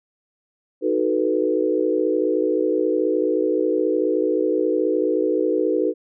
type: chord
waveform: sine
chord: B dominant seventh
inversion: first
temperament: equal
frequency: 311.1 / 370 / 440 / 493.9 Hz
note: D#4 / F#4 / A4 / B4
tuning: 0 / 0 / 0 / 0 cents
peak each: -23 dBFS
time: 0.81-5.94 s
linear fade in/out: 50 ms
effects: none